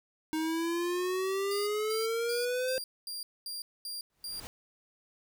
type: exponential sweep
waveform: square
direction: up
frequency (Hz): 312.3 to 523.3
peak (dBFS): -30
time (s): 0.33-2.78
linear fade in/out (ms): 0
type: tone bursts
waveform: sawtooth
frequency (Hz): 4770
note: D8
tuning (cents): +26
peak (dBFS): -34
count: 8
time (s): 1.51-4.4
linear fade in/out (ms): 2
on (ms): 160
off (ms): 230
type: noise with exponential growth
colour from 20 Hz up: pink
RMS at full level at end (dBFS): -42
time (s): 4.1-4.47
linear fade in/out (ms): 0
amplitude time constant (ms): 80
effects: none